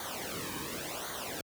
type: noise with flanger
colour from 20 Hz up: pink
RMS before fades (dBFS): -39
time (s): 0-1.41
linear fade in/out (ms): 2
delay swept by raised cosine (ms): 0.38 to 1.48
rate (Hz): 0.91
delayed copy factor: -0.8
effects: high-pass 60 Hz 12 dB/octave